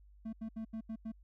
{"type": "tone bursts at uneven times", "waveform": "triangle", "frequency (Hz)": 222.2, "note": "A3", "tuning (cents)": 17, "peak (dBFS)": -36, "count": 6, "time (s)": [[0.25, 0.33], [0.41, 0.49], [0.56, 0.65], [0.73, 0.81], [0.89, 0.96], [1.05, 1.12]], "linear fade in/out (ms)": 10, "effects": ["added 50 Hz sine -57 dBFS peak until 1.23 s"]}